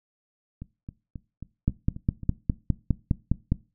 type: two click trains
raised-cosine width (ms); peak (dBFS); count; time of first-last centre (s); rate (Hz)
5; -24 / -9; 8 / 10; 0.62-2.502 / 1.68-3.52; 3.72 / 4.89
effects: noise-tail reverb RT60 0.3 s tail -20 dB re dry